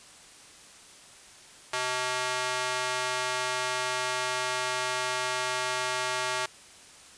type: tone with high-pass filter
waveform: square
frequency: 126.7 Hz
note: B2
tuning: 45 cents sharp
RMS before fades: -30 dBFS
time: 1.73-6.46 s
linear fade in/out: 5 ms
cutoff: 900 Hz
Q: 0.79
effects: white hiss -51 dBFS RMS until 7.17 s + resampled to 22050 Hz